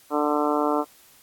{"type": "harmonic tone", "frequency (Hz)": 148.4, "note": "D3", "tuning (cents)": 18, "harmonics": [2, 3, 4, 5, 6, 7, 8, 9], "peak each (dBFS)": [-25, -27, -28, -29, -30, -30, -31, -32], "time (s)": [0.1, 0.85], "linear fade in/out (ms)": 50, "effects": ["white hiss -54 dBFS RMS until 1.22 s", "AAC 64 kbps"]}